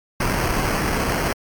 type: noise with sample-and-hold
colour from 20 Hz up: pink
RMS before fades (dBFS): -21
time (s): 0.2-1.33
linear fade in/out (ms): 5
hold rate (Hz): 3675
effects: MP3 96 kbps